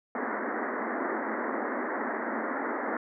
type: band-pass noise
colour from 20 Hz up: pink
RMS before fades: -32 dBFS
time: 0.15-2.97 s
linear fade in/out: 2 ms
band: 220 to 2000 Hz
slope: 96 dB/octave
effects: none